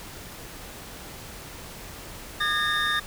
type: tone cluster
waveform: triangle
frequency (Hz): 1213 / 1663 / 1820 / 3654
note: D#6 / G#6 / A#6 / A#7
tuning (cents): -44 / +2 / -42 / -35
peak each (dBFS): -26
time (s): 2.4-3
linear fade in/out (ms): 10
effects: tanh soft clip ceiling -14 dBFS + pink hiss -41 dBFS RMS until 3.06 s